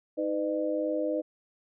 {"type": "tone cluster", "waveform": "sine", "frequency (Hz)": [313.6, 503, 606], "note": ["D#4", "B4", "D#5"], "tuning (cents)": [14, 32, -46], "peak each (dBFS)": -31, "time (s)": [0.17, 1.22], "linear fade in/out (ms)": 20, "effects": []}